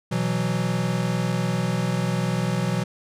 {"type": "chord", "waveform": "square", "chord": "B suspended fourth", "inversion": "none", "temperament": "equal", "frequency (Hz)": [123.47, 164.81, 185], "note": ["B2", "E3", "F#3"], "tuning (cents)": [0, 0, 0], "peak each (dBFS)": [-27, -27, -27], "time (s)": [0.11, 2.84], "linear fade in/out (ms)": 10, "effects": ["low-pass 10000 Hz 12 dB/octave"]}